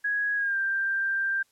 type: tone with pitch glide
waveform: sine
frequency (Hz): 1661.2 to 1581.6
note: G#6 to G6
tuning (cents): 0 to +15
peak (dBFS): -24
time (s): 0.04-1.43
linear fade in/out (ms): 10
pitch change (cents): -85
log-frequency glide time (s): 0.36-0.57
effects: white hiss -67 dBFS RMS until 1.51 s + low-pass 11000 Hz 12 dB/octave